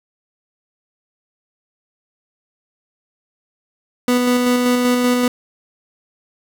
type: tone with tremolo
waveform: 30% pulse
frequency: 246.9 Hz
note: B3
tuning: in tune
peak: -10 dBFS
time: 4.08-5.28 s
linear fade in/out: 2 ms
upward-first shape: square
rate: 5.2 Hz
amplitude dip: 25%
effects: none